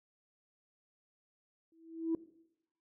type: tone with exponential growth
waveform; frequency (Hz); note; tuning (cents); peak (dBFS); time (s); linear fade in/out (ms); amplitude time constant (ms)
sine; 327.1; E4; -13; -26; 1.72-2.15; 2; 92
effects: noise-tail reverb RT60 0.8 s tail -18 dB re dry + tanh soft clip ceiling -25 dBFS